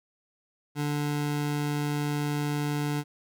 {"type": "tone", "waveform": "25% pulse", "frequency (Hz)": 146.83, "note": "D3", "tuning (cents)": 0, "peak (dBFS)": -23, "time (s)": [0.75, 3.04], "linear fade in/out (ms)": 50, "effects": []}